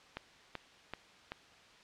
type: click train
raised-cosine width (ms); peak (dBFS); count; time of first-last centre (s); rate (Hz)
0.3; -23; 4; 0.17-1.319; 2.61
effects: white hiss -59 dBFS RMS until 1.83 s + low-pass 4000 Hz 12 dB/octave